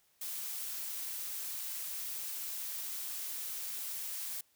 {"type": "noise", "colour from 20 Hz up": "blue", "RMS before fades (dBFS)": -40, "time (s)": [0.21, 4.41], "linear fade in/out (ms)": 5, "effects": ["white hiss -71 dBFS RMS until 4.55 s"]}